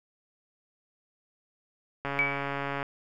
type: click train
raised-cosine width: 0.5 ms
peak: -17 dBFS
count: 110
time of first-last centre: 2.05-2.829 s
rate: 140 Hz
type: tone with exponential decay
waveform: sine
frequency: 2286 Hz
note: D7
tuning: 47 cents flat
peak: -20 dBFS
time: 2.19-2.56 s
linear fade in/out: 0 ms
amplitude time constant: 80 ms
effects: none